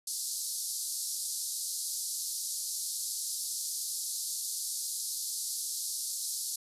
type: band-pass noise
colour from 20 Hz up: white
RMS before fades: -36 dBFS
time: 0.07-6.56 s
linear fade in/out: 5 ms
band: 4200 to 12000 Hz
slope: 48 dB/octave
effects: resampled to 32000 Hz